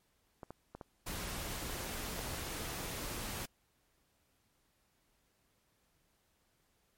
clicks, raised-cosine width 1 ms, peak -31 dBFS, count 7, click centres 0.432 / 0.506 / 0.75 / 0.812 / 1.697 / 2.192 / 2.786 s
pink noise, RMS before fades -41 dBFS, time 1.06-3.46 s, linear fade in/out 10 ms
effects pink hiss -75 dBFS RMS until 6.97 s + MP3 64 kbps

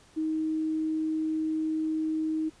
sine tone, 314.8 Hz, D#4, 20 cents sharp, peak -26 dBFS, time 0.16-2.5 s, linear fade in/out 20 ms, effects pink hiss -58 dBFS RMS until 2.6 s + resampled to 22050 Hz

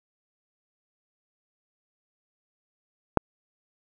click, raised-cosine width 1 ms, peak -3 dBFS, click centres 3.173 s, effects none

